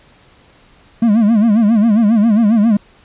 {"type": "tone with vibrato", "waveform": "triangle", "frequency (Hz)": 218.5, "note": "A3", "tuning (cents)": -12, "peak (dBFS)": -6, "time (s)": [1.02, 2.77], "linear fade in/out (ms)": 5, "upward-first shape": "sine", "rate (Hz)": 7.4, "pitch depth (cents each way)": 140, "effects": ["pink hiss -48 dBFS RMS until 3.04 s", "resampled to 8000 Hz"]}